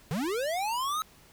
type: linear sweep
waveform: square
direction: up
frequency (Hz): 135.6 to 1300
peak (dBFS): -29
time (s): 0.11-1.02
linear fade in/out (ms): 0
effects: pink hiss -57 dBFS RMS until 1.32 s